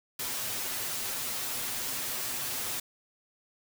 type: noise with comb filter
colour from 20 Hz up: white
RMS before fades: -34 dBFS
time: 0.19-2.8 s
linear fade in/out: 5 ms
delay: 8 ms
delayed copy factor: +0.7
effects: none